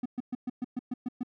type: tone bursts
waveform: triangle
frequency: 248 Hz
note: B3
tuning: 7 cents sharp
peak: -27 dBFS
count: 9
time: 0.03-1.233 s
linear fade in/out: 5 ms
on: 27 ms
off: 120 ms
effects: none